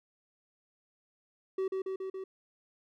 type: tone with echo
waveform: triangle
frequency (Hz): 380.9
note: G4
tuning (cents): -50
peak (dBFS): -27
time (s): 1.58-1.68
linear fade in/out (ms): 5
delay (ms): 140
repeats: 4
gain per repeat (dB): -2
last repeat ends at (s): 2.24
effects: none